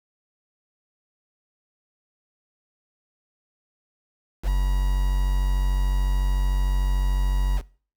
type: tone with quantisation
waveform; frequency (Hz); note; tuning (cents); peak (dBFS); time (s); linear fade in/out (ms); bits
triangle; 46.8; F#1; +20; -16; 4.43-7.62; 50; 6
effects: noise-tail reverb RT60 0.4 s tail -21 dB re dry